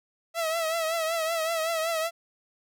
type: tone with vibrato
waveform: sawtooth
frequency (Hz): 653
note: E5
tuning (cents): -17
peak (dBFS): -22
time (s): 0.34-2.11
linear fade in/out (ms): 50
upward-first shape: triangle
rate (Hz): 5.3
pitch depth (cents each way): 72
effects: none